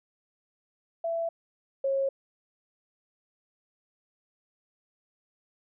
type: tone pair in turn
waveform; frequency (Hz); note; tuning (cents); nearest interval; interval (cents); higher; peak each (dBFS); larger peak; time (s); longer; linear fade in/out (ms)
sine; 667 / 543.9; E5 / C#5; +20 / -33; major third; 353; first; -27 / -24; second; 1.04-1.29 / 1.84-2.09; neither; 5
effects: none